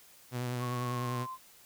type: tone with vibrato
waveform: sawtooth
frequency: 123.47 Hz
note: B2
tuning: in tune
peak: -29 dBFS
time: 0.31-1.27 s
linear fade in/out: 50 ms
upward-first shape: sine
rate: 10 Hz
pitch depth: 29 cents each way
type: tone with pitch glide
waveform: sine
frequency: 1100 to 1039.5 Hz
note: C#6 to C6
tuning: -14 to -12 cents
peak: -38 dBFS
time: 0.58-1.38 s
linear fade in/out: 50 ms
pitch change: -98 cents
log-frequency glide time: 0.86-1.26 s
effects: white hiss -58 dBFS RMS until 1.65 s